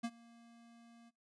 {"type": "tone with ADSR envelope", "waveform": "square", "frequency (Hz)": 233.1, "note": "A#3", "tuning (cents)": 0, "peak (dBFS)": -35, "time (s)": [0.03, 1.11], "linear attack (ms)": 16, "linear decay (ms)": 53, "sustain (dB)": -24, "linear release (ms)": 30, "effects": ["noise-tail reverb RT60 0.2 s tail -22 dB re dry", "resampled to 22050 Hz"]}